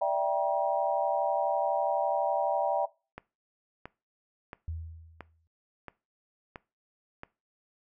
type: chord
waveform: sine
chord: E half-diminished seventh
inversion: third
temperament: equal with one note detuned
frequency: 587.3 / 659.3 / 784 / 953 Hz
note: D5 / E5 / G5 / Bb5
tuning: 0 / 0 / 0 / +38 cents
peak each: -30 / -30 / -30 / -32 dBFS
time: 0.01-2.86 s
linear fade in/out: 10 ms
type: click train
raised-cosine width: 0.5 ms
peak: -25 dBFS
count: 7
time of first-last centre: 3.18-7.234 s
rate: 1.48 Hz
type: tone with exponential decay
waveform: sine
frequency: 81.5 Hz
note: E2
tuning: 19 cents flat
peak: -31 dBFS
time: 4.68-5.47 s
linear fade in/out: 0 ms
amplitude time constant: 170 ms
effects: noise-tail reverb RT60 0.3 s tail -21 dB re dry